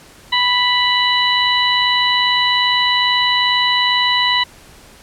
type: harmonic tone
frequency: 987.8 Hz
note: B5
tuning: in tune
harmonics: 1 / 2 / 3 / 4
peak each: -18 / -18 / -18 / -18 dBFS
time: 0.32-4.44 s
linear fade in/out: 10 ms
effects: pink hiss -43 dBFS RMS until 5.02 s + low-pass 12000 Hz 12 dB/octave